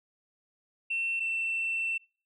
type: tone pair in turn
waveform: sine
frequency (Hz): 2700 / 2687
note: E7 / E7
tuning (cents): +41 / +33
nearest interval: unison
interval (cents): 8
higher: first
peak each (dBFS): -27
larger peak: neither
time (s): 0.9-1.2 / 1.2-1.98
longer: second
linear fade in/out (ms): 10
effects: noise-tail reverb RT60 0.4 s tail -26 dB re dry + tanh soft clip ceiling -24 dBFS